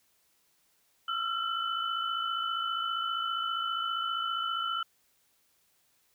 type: tone cluster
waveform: sine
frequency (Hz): 1314 / 1369 / 3008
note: E6 / F6 / F#7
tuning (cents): -6 / -35 / +28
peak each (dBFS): -36 / -32 / -35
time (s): 1.08-4.83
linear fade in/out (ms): 5
effects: white hiss -70 dBFS RMS until 6.14 s